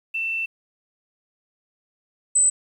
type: tone pair in turn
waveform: sine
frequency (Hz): 2676 / 8056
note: E7 / B8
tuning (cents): +25 / +33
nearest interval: octave + perfect fifth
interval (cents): 1908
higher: second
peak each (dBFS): -23 / -14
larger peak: second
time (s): 0.14-0.46 / 2.35-2.5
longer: first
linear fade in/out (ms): 10
effects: 9-bit